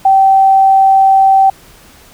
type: tone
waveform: sine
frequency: 774 Hz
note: G5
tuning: 22 cents flat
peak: -4 dBFS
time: 0.05-1.5 s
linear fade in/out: 5 ms
effects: pink hiss -41 dBFS RMS until 2.13 s

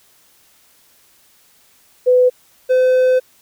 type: tone pair in turn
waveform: sine / triangle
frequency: 501 / 510.9 Hz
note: B4 / C5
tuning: +25 / -41 cents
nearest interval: unison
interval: 34 cents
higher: second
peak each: -8 dBFS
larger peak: neither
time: 2.06-2.3 / 2.69-3.2 s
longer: second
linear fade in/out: 20 ms
effects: white hiss -53 dBFS RMS until 3.41 s

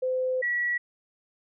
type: tone pair in turn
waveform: sine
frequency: 513 / 1933.5 Hz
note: C5 / B6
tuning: -34 / -37 cents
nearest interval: octave + major seventh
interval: 2297 cents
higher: second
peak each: -24 dBFS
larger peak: neither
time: 0.02-0.42 / 0.42-0.78 s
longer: first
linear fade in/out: 10 ms
effects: none

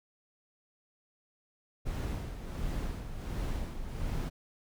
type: noise with tremolo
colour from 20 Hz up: brown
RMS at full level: -33 dBFS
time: 1.85-4.3 s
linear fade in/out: 20 ms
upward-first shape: sine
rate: 1.4 Hz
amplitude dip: 60%
effects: none

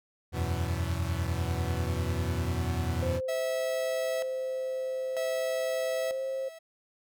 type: chord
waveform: 40% pulse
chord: E suspended second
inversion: none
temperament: equal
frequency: 82.41 / 92.5 / 123.47 Hz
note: E2 / F#2 / B2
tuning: 0 / 0 / 0 cents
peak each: -30 / -32 / -34 dBFS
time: 0.32-3.21 s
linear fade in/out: 50 ms
type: tone with pitch glide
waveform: sine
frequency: 520 to 530.9 Hz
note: C5 to C5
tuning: -11 to +25 cents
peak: -30 dBFS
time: 3.02-6.49 s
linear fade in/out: 10 ms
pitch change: +36 cents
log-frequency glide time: 5.95-6.24 s
type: tone with tremolo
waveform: 45% pulse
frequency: 651 Hz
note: E5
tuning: 22 cents flat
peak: -31 dBFS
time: 3.28-6.59 s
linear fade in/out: 10 ms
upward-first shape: square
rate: 0.53 Hz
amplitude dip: 80%
effects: none

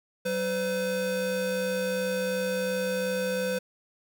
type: tone pair together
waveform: square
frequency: 190 / 507.2 Hz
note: F#3 / B4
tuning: +46 / +46 cents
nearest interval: octave + perfect fourth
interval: 1700 cents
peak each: -34 / -28 dBFS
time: 0.25-3.59 s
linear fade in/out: 10 ms
effects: none

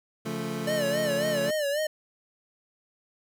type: chord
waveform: 25% pulse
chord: Db augmented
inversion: none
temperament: equal with one note detuned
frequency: 140.53 / 174.61 / 220 Hz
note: Db3 / F3 / A3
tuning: +24 / 0 / 0 cents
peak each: -33 / -32 / -29 dBFS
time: 0.25-1.51 s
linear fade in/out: 10 ms
type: tone with vibrato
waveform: square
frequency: 590 Hz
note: D5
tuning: 8 cents sharp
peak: -26 dBFS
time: 0.67-1.87 s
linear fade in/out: 5 ms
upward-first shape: sine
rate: 3.7 Hz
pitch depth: 94 cents each way
effects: none

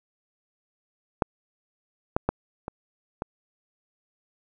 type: clicks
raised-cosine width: 1 ms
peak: -6 / -7 / -8 / -18 / -15 dBFS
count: 5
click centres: 1.222 / 2.165 / 2.29 / 2.681 / 3.221 s
effects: none

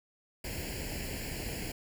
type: noise with comb filter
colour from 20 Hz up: pink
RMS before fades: -38 dBFS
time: 0.44-1.72 s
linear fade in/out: 5 ms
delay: 0.41 ms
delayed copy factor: +0.85
effects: none

